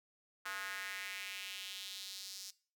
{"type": "tone with high-pass filter sweep", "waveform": "square", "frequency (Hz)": 96.9, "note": "G2", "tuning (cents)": -20, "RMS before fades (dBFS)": -45, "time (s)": [0.45, 2.51], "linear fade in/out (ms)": 10, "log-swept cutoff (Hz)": [1400, 5300], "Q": 2.5, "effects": ["noise-tail reverb RT60 0.4 s tail -19 dB re dry"]}